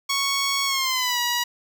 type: tone with pitch glide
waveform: 10% pulse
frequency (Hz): 1108.7 to 965.2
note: C#6 to B5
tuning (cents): 0 to -40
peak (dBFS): -13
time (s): 0.09-1.44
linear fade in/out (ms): 10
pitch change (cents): -240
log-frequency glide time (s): 0.66-1.19
effects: none